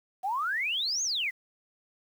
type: exponential two-way sweep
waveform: sine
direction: up then down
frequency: 722 to 6710 to 1900 Hz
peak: -27 dBFS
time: 0.23-1.31 s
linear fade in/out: 20 ms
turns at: 1.03 s
effects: 9-bit